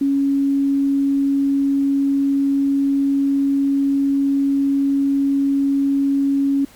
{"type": "tone", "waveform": "sine", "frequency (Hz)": 277.2, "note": "C#4", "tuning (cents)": 0, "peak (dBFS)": -14, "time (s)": [0.01, 6.65], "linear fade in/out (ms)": 5, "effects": ["pink hiss -47 dBFS RMS until 6.75 s", "MP3 96 kbps"]}